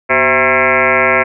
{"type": "tone with frequency modulation", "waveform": "sine", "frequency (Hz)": 1354, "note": "E6", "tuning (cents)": 46, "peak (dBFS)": -8, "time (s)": [0.09, 1.24], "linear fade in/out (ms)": 20, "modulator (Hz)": 139, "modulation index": 7.1, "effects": []}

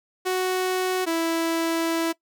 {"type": "tone pair in turn", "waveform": "sawtooth", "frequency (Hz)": [370.3, 329.9], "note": ["F#4", "E4"], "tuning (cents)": [1, 1], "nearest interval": "major second", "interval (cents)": 200, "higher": "first", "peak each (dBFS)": -18, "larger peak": "neither", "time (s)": [[0.25, 1.06], [1.06, 2.13]], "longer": "second", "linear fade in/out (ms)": 20, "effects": ["noise-tail reverb RT60 0.1 s tail -21 dB re dry"]}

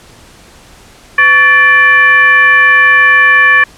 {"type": "tone with frequency modulation", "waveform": "sine", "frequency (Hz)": 1747, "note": "A6", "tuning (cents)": -13, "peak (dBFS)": -3, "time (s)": [1.18, 3.64], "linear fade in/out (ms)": 5, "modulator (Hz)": 619, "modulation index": 0.78, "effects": ["pink hiss -39 dBFS RMS until 3.77 s", "low-pass 10000 Hz 12 dB/octave"]}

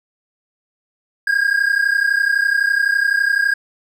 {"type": "tone pair together", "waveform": "triangle", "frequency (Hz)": [1608, 1639.9], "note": ["G6", "G#6"], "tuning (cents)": [44, -22], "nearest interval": "unison", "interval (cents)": 34, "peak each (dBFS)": -15, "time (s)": [1.27, 3.54], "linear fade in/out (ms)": 5, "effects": []}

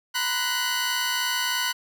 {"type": "tone cluster", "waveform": "15% pulse", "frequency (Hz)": [953, 1016, 1484], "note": ["A#5", "B5", "F#6"], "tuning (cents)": [38, 49, 5], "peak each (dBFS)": [-25, -23, -19], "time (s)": [0.14, 1.73], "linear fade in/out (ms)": 20, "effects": []}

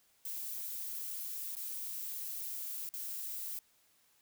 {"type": "noise with dropouts", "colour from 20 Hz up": "violet", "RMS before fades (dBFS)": -41, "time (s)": [0.25, 3.59], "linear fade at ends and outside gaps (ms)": 2, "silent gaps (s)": [[1.553, 1.567], [2.891, 2.938]], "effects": ["white hiss -70 dBFS RMS until 4.21 s"]}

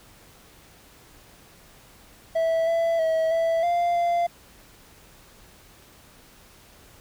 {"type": "tone with pitch steps", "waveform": "triangle", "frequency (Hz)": [655, 666, 645, 660, 695, 691], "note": ["E5", "E5", "E5", "E5", "F5", "F5"], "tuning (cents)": [-11, 18, -38, 2, -9, -19], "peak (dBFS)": -18, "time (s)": [2.35, 4.27], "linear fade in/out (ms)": 10, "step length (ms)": 320, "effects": ["pink hiss -52 dBFS RMS until 7 s"]}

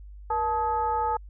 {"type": "tone with frequency modulation", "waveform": "sine", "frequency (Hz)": 870, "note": "A5", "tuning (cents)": -20, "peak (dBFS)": -23, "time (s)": [0.3, 1.17], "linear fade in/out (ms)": 5, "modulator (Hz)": 394, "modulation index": 0.76, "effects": ["added 50 Hz sine -41 dBFS peak until 1.29 s"]}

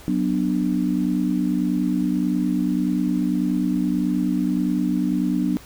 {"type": "chord", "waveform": "sine", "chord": "B minor", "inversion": "second", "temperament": "just", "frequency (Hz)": [185.21, 246.9, 296.3], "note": ["F#3", "B3", "D4"], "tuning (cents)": [2, 0, 15], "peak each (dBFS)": -23, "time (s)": [0.08, 5.57], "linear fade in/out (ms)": 0, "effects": ["added 60 Hz sine -48 dBFS peak until 5.65 s", "pink hiss -45 dBFS RMS until 5.65 s"]}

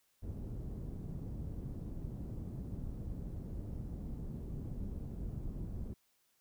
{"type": "low-pass noise", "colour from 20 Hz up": "pink", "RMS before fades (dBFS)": -42, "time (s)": [0.22, 5.94], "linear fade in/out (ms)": 10, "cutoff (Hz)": 230, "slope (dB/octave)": 12, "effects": ["white hiss -75 dBFS RMS until 6.4 s"]}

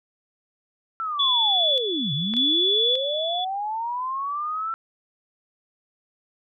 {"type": "linear two-way sweep", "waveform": "sine", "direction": "down then up", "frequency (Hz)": [1347, 130.81, 1347], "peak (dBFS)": -25, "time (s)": [1, 4.74], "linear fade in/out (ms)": 0, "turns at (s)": 2.13}
{"type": "tone with tremolo", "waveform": "sine", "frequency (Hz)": 3436, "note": "A7", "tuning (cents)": -42, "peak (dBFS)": -18, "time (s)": [1.19, 3.45], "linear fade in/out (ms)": 10, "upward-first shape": "square", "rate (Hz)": 0.85, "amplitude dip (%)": 60}
{"type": "click", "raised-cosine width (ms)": 0.3, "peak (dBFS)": -18, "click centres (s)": 2.338}
{"effects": []}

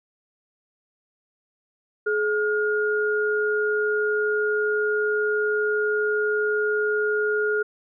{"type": "tone pair together", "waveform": "sine", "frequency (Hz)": [423.7, 1426], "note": ["G#4", "F6"], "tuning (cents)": [35, 36], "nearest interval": "octave + major sixth", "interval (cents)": 2101, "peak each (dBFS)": [-22, -24], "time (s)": [2.06, 7.63], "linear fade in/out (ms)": 10, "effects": []}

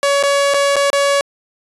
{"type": "tone with dropouts", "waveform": "sawtooth", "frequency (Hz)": 563, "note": "C#5", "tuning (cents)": 27, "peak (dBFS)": -8, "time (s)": [0.03, 1.21], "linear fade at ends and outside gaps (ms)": 1, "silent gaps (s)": [[0.228, 0.235], [0.538, 0.543], [0.758, 0.765], [0.902, 0.93]], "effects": ["resampled to 24000 Hz"]}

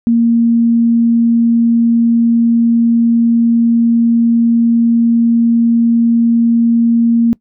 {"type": "tone", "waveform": "sine", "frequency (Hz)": 232.5, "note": "A#3", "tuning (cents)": -4, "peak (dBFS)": -7, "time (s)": [0.07, 7.33], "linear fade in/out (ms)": 0, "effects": ["noise-tail reverb RT60 0.1 s tail -23 dB re dry"]}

